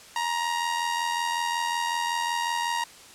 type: tone with amplitude modulation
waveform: sawtooth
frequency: 941 Hz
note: A#5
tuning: 16 cents sharp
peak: -19 dBFS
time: 0.16-2.84 s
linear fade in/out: 2 ms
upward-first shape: sine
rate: 85.4 Hz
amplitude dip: 55%
effects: white hiss -48 dBFS RMS until 3.14 s + low-pass 9000 Hz 12 dB/octave